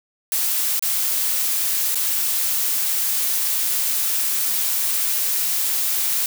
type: noise with dropouts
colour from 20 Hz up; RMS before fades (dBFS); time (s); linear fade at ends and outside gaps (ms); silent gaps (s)
blue; -21; 0.32-6.26; 1; 0.794-0.824 / 1.947-1.955
effects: none